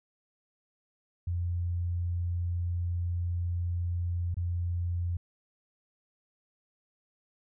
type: tone with dropouts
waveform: sine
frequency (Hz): 87.2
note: F2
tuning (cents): -2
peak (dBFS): -28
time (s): 1.27-5.17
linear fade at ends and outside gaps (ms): 5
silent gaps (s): 4.344-4.368
effects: none